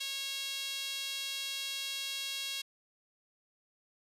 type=tone with high-pass filter; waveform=sawtooth; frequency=548 Hz; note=C#5; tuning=20 cents flat; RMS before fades=-38 dBFS; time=0-2.62 s; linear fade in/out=10 ms; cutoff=3300 Hz; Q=2.6; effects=resampled to 32000 Hz